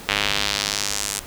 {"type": "tone with band-pass filter sweep", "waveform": "square", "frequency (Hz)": 50.9, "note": "G#1", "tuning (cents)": -34, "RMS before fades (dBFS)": -24, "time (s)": [0.08, 1.2], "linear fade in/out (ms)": 10, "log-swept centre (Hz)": [2700, 8500], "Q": 1.5, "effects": ["pink hiss -39 dBFS RMS until 1.26 s"]}